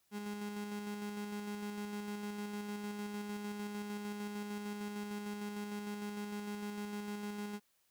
35% pulse tone with tremolo, 206.6 Hz, G#3, 9 cents flat, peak -37 dBFS, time 0.11-7.6 s, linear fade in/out 50 ms, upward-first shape square, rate 6.6 Hz, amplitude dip 30%, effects white hiss -75 dBFS RMS until 7.9 s

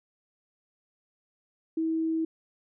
sine tone, 322.9 Hz, E4, 36 cents flat, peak -25 dBFS, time 1.77-2.25 s, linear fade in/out 5 ms, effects none

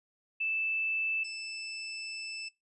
sine / 25% pulse tone pair in turn, 2637 / 2637 Hz, E7 / E7, 0 / 0 cents, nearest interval unison, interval 0 cents, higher neither, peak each -29 / -34 dBFS, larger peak first, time 0.4-1.24 / 1.24-2.49 s, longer second, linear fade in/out 10 ms, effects noise-tail reverb RT60 0.2 s tail -21 dB re dry + resampled to 24000 Hz

